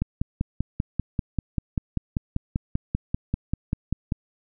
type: click train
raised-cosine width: 5 ms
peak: -11 dBFS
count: 22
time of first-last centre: 0.02-4.122 s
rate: 5.12 Hz
effects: none